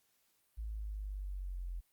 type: linear sweep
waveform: sine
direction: down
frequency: 55 to 42.81 Hz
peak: -38 dBFS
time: 0.57-1.81 s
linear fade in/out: 20 ms
effects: white hiss -75 dBFS RMS until 1.92 s + Opus 48 kbps